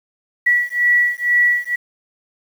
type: beating tone pair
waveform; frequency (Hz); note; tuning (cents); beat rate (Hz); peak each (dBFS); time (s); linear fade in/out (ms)
sine; 1942 / 1944.1; B6 / B6; -30 / -28; 2.1; -16; 0.46-1.76; 10
effects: 7-bit